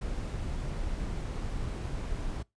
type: noise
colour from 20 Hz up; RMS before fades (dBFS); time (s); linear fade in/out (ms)
brown; -34; 0.01-2.43; 10
effects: noise-tail reverb RT60 0.2 s tail -23 dB re dry + resampled to 22050 Hz